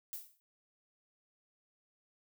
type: noise with exponential decay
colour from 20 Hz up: violet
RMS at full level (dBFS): -39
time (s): 0.13-0.4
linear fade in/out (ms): 0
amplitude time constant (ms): 57
effects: none